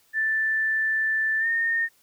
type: tone with pitch glide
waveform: sine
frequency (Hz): 1764 to 1832.5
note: A6 to A#6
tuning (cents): +4 to -30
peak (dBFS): -21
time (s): 0.13-1.89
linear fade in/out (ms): 50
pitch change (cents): +66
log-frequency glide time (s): 1.39-1.47
effects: white hiss -62 dBFS RMS until 2.02 s